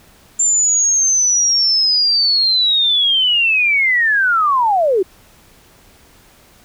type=linear sweep; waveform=sine; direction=down; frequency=7290 to 350 Hz; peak=-11 dBFS; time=0.39-5.03 s; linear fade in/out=10 ms; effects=pink hiss -48 dBFS RMS until 6.64 s